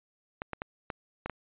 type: clicks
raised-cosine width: 0.5 ms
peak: -19 dBFS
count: 6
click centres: 0.419 / 0.533 / 0.619 / 0.902 / 1.26 / 1.297 s
effects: resampled to 8000 Hz